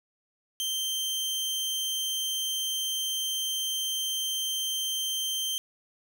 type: tone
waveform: sawtooth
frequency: 3136 Hz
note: G7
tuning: in tune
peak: -25 dBFS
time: 0.6-5.58 s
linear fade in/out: 0 ms
effects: none